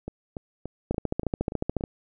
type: two click trains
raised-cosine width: 2 ms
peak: -12 / -20 dBFS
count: 14 / 7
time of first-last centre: 0.91-1.839 / 0.08-1.809 s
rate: 14 / 3.47 Hz
effects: none